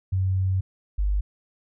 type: tone pair in turn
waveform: sine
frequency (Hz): 94.4 / 50.01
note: F#2 / G1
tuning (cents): +35 / +35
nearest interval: major seventh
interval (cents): 1100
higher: first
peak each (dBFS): -20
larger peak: neither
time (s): 0.12-0.61 / 0.98-1.21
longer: first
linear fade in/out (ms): 10
effects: none